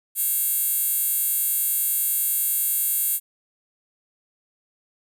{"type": "tone with high-pass filter", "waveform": "10% pulse", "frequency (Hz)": 550, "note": "C#5", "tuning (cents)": -14, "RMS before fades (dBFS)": -23, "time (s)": [0.15, 3.2], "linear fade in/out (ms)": 50, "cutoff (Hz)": 11000, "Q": 7.4, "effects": []}